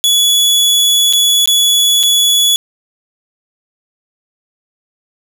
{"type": "tone with dropouts", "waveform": "sawtooth", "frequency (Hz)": 3402, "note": "G#7", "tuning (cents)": 41, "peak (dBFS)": -5, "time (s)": [0.04, 2.56], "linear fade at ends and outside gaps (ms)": 0, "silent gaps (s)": [[1.127, 1.134], [1.458, 1.475], [2.03, 2.035]], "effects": []}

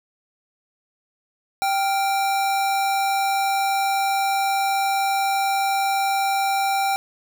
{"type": "tone pair together", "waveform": "square", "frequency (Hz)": [784, 1396.9], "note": ["G5", "F6"], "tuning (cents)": [0, 0], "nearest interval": "minor seventh", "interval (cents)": 1000, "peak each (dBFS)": [-20, -32], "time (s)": [1.62, 6.96], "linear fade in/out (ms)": 0, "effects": []}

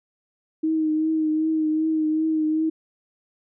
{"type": "tone with vibrato", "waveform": "sine", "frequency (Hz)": 313.8, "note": "D#4", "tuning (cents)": 15, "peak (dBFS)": -19, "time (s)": [0.63, 2.7], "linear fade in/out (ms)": 10, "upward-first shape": "triangle", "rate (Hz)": 2.6, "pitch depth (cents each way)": 33, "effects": []}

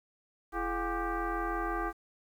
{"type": "tone with frequency modulation", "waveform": "sine", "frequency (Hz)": 424, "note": "G#4", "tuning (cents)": 36, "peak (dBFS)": -30, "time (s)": [0.52, 1.93], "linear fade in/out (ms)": 50, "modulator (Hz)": 381, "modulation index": 3, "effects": ["10-bit"]}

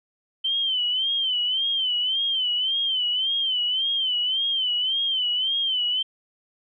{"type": "tone with vibrato", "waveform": "sine", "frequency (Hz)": 3085, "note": "G7", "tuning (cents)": -28, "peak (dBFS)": -21, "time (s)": [0.44, 6.03], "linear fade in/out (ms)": 10, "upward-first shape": "sine", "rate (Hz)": 1.8, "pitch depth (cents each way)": 97, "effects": []}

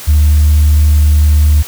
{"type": "tone", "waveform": "sine", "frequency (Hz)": 74.9, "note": "D2", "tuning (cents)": 35, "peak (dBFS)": -3, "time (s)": [0.07, 1.63], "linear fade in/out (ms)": 20, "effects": ["tanh soft clip ceiling -2 dBFS", "white hiss -28 dBFS RMS until 1.67 s"]}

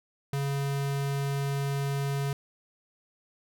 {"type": "tone", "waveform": "square", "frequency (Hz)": 139.6, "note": "C#3", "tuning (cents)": 13, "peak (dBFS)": -28, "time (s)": [0.33, 2.33], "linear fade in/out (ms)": 2, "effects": []}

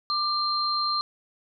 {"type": "tone pair together", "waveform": "sine", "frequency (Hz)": [1189, 4166], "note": ["D6", "C8"], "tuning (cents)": [21, -8], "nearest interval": "octave + minor seventh", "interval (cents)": 2171, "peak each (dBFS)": -26, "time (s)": [0.1, 1.01], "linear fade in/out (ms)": 0, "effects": []}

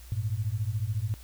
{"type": "beating tone pair", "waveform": "sine", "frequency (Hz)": [100, 114], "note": ["G2", "A#2"], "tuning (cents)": [35, -38], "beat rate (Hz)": 14, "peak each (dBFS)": -30, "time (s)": [0.12, 1.14], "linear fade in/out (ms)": 0, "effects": ["added 60 Hz sine -45 dBFS peak until 1.23 s", "white hiss -54 dBFS RMS until 1.23 s"]}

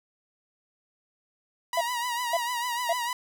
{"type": "tone with vibrato", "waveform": "sawtooth", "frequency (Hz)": 966, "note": "B5", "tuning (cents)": -39, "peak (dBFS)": -24, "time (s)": [1.73, 3.13], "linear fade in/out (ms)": 2, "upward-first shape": "triangle", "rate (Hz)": 6.7, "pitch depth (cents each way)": 75}
{"type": "tone bursts", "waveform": "triangle", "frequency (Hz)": 677, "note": "E5", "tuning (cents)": 46, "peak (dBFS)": -20, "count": 3, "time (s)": [1.77, 2.93], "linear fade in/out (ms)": 5, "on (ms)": 40, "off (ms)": 520}
{"effects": []}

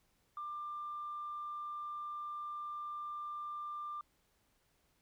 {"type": "tone", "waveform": "sine", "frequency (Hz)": 1190, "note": "D6", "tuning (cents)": 22, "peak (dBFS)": -39, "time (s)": [0.37, 4.01], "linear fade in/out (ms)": 2, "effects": ["tanh soft clip ceiling -35 dBFS", "pink hiss -75 dBFS RMS until 5.01 s"]}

